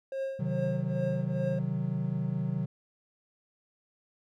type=tone with tremolo; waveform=triangle; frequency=537 Hz; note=C5; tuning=45 cents sharp; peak=-27 dBFS; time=0.12-1.59 s; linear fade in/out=2 ms; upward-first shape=triangle; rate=2.4 Hz; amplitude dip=95%
type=chord; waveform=triangle; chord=C diminished; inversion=none; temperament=equal; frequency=130.81 / 155.56 / 185 Hz; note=C3 / Eb3 / Gb3; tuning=0 / 0 / 0 cents; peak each=-31 dBFS; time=0.39-2.66 s; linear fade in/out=10 ms
effects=none